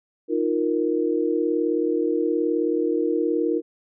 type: chord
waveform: sine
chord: Eb suspended second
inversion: none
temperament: just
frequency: 311.1 / 350 / 466.7 Hz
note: Eb4 / F4 / Bb4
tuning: 0 / +4 / +2 cents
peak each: -24 dBFS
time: 0.28-3.62 s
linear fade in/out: 50 ms
effects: none